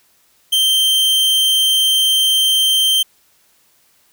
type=tone; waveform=45% pulse; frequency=3136 Hz; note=G7; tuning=in tune; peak=-11 dBFS; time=0.52-3.03 s; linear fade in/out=10 ms; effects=white hiss -56 dBFS RMS until 4.12 s